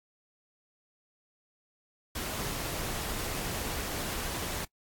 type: noise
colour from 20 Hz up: pink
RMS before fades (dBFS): -35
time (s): 2.15-4.65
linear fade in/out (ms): 5
effects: noise-tail reverb RT60 0.1 s tail -25 dB re dry + AAC 64 kbps